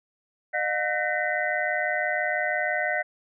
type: tone cluster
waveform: sine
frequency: 609 / 715 / 1518 / 1853 / 2011 Hz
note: D#5 / F5 / F#6 / A#6 / B6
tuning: -37 / +41 / +44 / -11 / +31 cents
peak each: -30 dBFS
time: 0.53-3.03 s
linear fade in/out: 20 ms
effects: none